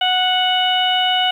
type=harmonic tone; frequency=737 Hz; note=F#5; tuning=7 cents flat; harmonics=1 / 2 / 3 / 4 / 5; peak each=-18 / -24 / -27 / -17 / -28 dBFS; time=0.01-1.31 s; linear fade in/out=5 ms; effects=8-bit